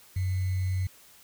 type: tone with sample-and-hold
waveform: sine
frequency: 93 Hz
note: F#2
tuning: 9 cents sharp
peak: -25 dBFS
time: 0.16-0.87 s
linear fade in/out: 5 ms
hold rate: 2100 Hz
effects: white hiss -55 dBFS RMS until 1.23 s